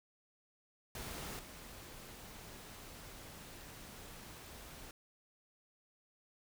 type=noise with level steps; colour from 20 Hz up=pink; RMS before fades=-45 / -52 dBFS; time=0.95-4.91 s; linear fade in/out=2 ms; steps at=1.39 s; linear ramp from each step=2 ms; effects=none